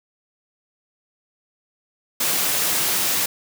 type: high-pass noise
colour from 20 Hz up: white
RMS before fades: -21 dBFS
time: 2.2-3.26 s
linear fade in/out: 5 ms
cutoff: 110 Hz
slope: 24 dB/octave
effects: none